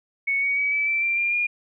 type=tone with pitch steps; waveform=sine; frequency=2217 / 2245 / 2274 / 2303 / 2333 / 2362 / 2393 / 2423 Hz; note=C#7 / C#7 / C#7 / D7 / D7 / D7 / D7 / D#7; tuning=0 / +21 / +44 / -34 / -12 / +9 / +32 / -47 cents; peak=-20 dBFS; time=0.27-1.47 s; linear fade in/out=10 ms; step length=150 ms; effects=none